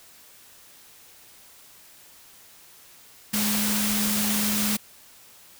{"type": "tone in noise", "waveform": "sine", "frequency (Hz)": 209.5, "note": "G#3", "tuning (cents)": 15, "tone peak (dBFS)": -26, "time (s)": [3.33, 4.77], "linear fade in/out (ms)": 10, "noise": "white", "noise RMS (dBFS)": -26, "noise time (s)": [3.33, 4.77], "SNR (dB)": -3, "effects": ["white hiss -51 dBFS RMS until 5.59 s"]}